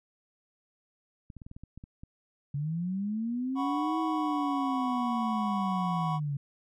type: clicks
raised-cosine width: 5 ms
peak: -32 dBFS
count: 10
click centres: 1.302 / 1.367 / 1.418 / 1.465 / 1.514 / 1.565 / 1.636 / 1.776 / 1.839 / 2.035 s
type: linear two-way sweep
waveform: sine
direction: up then down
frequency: 138.59 to 322.5 to 138.59 Hz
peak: -29 dBFS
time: 2.54-6.37 s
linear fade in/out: 5 ms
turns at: 3.99 s
type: chord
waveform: triangle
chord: F# suspended fourth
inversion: none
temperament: equal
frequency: 740 / 987.8 / 1108.7 Hz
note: F#5 / B5 / C#6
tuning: 0 / 0 / 0 cents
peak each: -33 dBFS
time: 3.55-6.2 s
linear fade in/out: 50 ms
effects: none